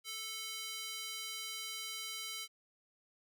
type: tone with high-pass filter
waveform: square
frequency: 440 Hz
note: A4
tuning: in tune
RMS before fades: -43 dBFS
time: 0.04-2.48 s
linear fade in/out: 50 ms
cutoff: 3000 Hz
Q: 1.2
effects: none